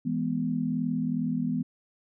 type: chord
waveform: sine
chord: E major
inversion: none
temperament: equal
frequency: 164.81 / 207.7 / 246.9 Hz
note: E3 / G#3 / B3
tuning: 0 / 0 / 0 cents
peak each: -31 / -32 / -28 dBFS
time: 0.05-1.63 s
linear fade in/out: 10 ms
effects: none